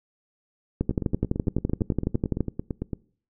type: two click trains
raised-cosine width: 3 ms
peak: -15 / -10 dBFS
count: 19 / 20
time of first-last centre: 0.91-2.932 / 0.81-2.407 s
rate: 8.9 / 11.9 Hz
effects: noise-tail reverb RT60 0.5 s tail -23 dB re dry